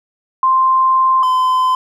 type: tone pair in turn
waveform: sine / triangle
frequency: 1046.5 / 1025 Hz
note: C6 / C6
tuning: 0 / -36 cents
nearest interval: unison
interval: 36 cents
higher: first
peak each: -9 dBFS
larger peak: neither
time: 0.43-1.23 / 1.23-1.75 s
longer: first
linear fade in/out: 2 ms
effects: none